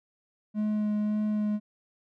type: tone with vibrato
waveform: triangle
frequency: 211.2 Hz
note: G#3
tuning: 29 cents sharp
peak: -23 dBFS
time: 0.54-1.6 s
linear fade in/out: 50 ms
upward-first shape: sine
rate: 1.8 Hz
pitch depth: 11 cents each way
effects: none